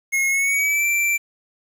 square tone with pitch glide, 2164 to 2346 Hz, C#7 to D7, -42 to -2 cents, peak -18 dBFS, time 0.12-1.18 s, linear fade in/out 20 ms, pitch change +140 cents, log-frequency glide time 0.29-0.86 s, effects 8-bit

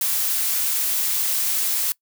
blue noise, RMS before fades -22 dBFS, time 0.01-1.92 s, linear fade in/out 2 ms, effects noise-tail reverb RT60 0.1 s tail -23 dB re dry

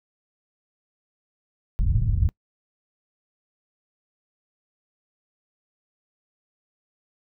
white low-pass noise, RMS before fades -21 dBFS, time 1.79-2.29 s, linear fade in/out 0 ms, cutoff 110 Hz, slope 24 dB/octave, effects noise-tail reverb RT60 0.1 s tail -24 dB re dry

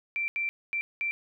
sine tone bursts at uneven times, 2349 Hz, D7, in tune, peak -27 dBFS, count 4, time 0.16-0.28 / 0.36-0.49 / 0.73-0.81 / 1.01-1.11 s, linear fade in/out 0 ms, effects none

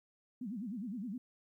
sine tone with vibrato, 220 Hz, A3, in tune, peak -38 dBFS, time 0.41-1.18 s, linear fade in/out 5 ms, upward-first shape sine, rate 9.7 Hz, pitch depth 280 cents each way, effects 13-bit

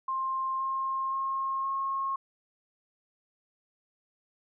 sine tone with pitch steps, 1057 / 1065.6 / 1074.2 / 1083 Hz, C6 / C6 / C6 / C#6, +17 / +31 / +45 / -41 cents, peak -28 dBFS, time 0.08-2.16 s, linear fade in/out 5 ms, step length 520 ms, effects none

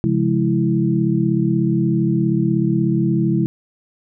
sine tone cluster, 134.3 / 170.3 / 207.1 / 329.5 Hz, C3 / F3 / G#3 / E4, +46 / -43 / -5 / -1 cents, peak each -20 dBFS, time 0.04-3.46 s, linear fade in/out 0 ms, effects none

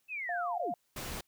sine linear sweep, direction down, 2662 to 118.3 Hz, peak -35 dBFS, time 0.08-0.74 s, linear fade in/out 50 ms
sine tone, 703 Hz, F5, 11 cents sharp, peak -33 dBFS, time 0.29-0.74 s, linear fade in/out 2 ms
pink noise, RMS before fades -40 dBFS, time 0.96-1.21 s, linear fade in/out 5 ms
effects white hiss -75 dBFS RMS until 1.27 s

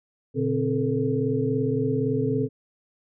sine tone cluster, 119.8 / 143.5 / 263 / 431.2 / 468.8 Hz, A#2 / D3 / C4 / A4 / A#4, +48 / -40 / +9 / -35 / +10 cents, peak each -28 / -30 / -26 / -26 / -33 dBFS, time 0.34-2.49 s, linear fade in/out 50 ms, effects none

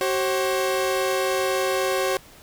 sawtooth tone pair together, 379.3 / 537 Hz, F#4 / C5, +43 / +45 cents, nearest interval tritone, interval 602 cents, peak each -20 / -20 dBFS, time 0.01-2.17 s, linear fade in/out 0 ms, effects pink hiss -48 dBFS RMS until 2.42 s

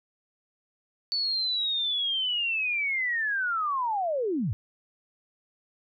sine linear sweep, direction down, 4493 to 82.41 Hz, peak -25 dBFS, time 1.12-4.53 s, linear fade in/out 0 ms, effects none

